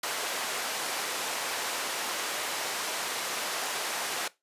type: band-pass noise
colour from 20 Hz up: pink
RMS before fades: -33 dBFS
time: 0.03-4.28 s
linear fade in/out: 5 ms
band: 590 to 12000 Hz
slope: 12 dB/octave
effects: noise-tail reverb RT60 0.2 s tail -19 dB re dry + resampled to 32000 Hz